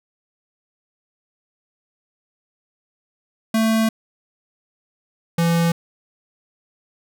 square tone pair in turn, 222.5 / 168.41 Hz, A3 / E3, +20 / +37 cents, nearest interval perfect fourth, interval 483 cents, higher first, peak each -16 / -16 dBFS, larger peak neither, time 3.54-3.89 / 5.38-5.72 s, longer first, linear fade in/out 5 ms, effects none

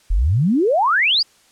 sine exponential sweep, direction up, 37.26 to 5070 Hz, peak -13 dBFS, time 0.1-1.23 s, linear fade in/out 10 ms, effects white hiss -54 dBFS RMS until 1.51 s + low-pass 9000 Hz 12 dB/octave

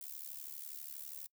violet noise with amplitude modulation, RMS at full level -43 dBFS, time 0.01-1.27 s, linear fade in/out 5 ms, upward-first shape sine, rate 72.3 Hz, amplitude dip 90%, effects noise-tail reverb RT60 0.1 s tail -25 dB re dry

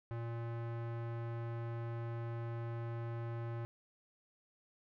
square tone with low-pass filter, 116.54 Hz, A#2, in tune, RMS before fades -41 dBFS, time 0.11-3.65 s, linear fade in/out 0 ms, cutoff 1600 Hz, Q 0.89, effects none

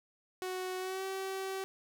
sawtooth tone with pitch glide, 370 to 383.7 Hz, F#4 to G4, 0 to -37 cents, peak -32 dBFS, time 0.42-1.64 s, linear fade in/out 0 ms, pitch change +63 cents, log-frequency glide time 0.78-1.04 s, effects none

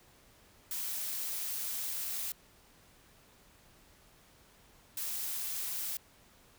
blue noise bursts at uneven times, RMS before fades -37 dBFS, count 2, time 0.71-2.32 / 4.97-5.97 s, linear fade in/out 2 ms, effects pink hiss -62 dBFS RMS until 6.58 s

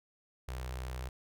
sawtooth tone with notch filter, 63.3 Hz, B1, 43 cents sharp, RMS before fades -40 dBFS, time 0.48-1.09 s, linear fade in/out 5 ms, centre 240 Hz, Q 0.72, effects none

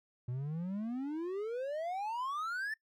triangle exponential sweep, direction up, 119.4 to 1797 Hz, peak -33 dBFS, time 0.28-2.74 s, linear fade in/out 5 ms, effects noise-tail reverb RT60 0.1 s tail -21 dB re dry

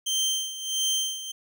25% pulse tone with tremolo, 3136 Hz, G7, in tune, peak -19 dBFS, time 0.06-1.32 s, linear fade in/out 10 ms, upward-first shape sine, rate 1.5 Hz, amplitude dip 75%, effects none

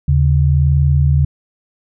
sine tone pair together, 78.24 / 139.4 Hz, D#2 / C#3, +10 / +10 cents, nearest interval minor seventh, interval 1000 cents, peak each -12 / -12 dBFS, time 0.08-1.25 s, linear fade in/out 5 ms, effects none

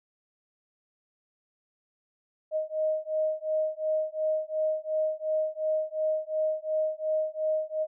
sine beating tone pair, 622.3 / 625.1 Hz, D#5 / D#5, 0 / +8 cents, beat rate 2.8 Hz, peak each -29 dBFS, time 2.51-7.87 s, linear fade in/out 50 ms, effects none

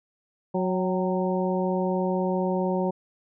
harmonic tone with a mistuned harmonic, 184.3 Hz, F#3, 7 cents flat, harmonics 1 / 2 / 3 / 4 / 5, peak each -26 / -28 / -29 / -34 / -33 dBFS, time 0.54-2.91 s, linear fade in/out 10 ms, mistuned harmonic 4, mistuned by +53 cents, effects none

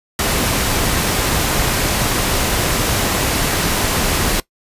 pink noise, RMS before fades -17 dBFS, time 0.19-4.4 s, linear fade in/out 2 ms, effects noise-tail reverb RT60 0.1 s tail -20 dB re dry + resampled to 32000 Hz

